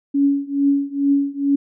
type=tone with tremolo; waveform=sine; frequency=280.6 Hz; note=C#4; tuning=21 cents sharp; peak=-11 dBFS; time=0.14-1.56 s; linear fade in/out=10 ms; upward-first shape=triangle; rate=2.3 Hz; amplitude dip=95%; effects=none